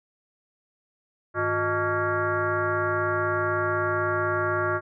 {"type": "tone with frequency modulation", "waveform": "sine", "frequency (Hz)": 875, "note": "A5", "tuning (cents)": -10, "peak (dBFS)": -22, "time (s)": [1.34, 4.81], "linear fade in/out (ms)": 50, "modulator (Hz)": 258, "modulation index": 2.8, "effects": []}